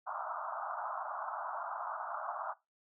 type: band-pass noise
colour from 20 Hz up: white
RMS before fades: -40 dBFS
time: 0.06-2.54 s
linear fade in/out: 20 ms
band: 630 to 1400 Hz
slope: 96 dB/octave
effects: noise-tail reverb RT60 0.2 s tail -18 dB re dry